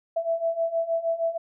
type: beating tone pair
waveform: sine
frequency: 659.3 / 665.7 Hz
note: E5 / E5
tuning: 0 / +17 cents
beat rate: 6.4 Hz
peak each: -28 / -25 dBFS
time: 0.16-1.38 s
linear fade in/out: 10 ms
effects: none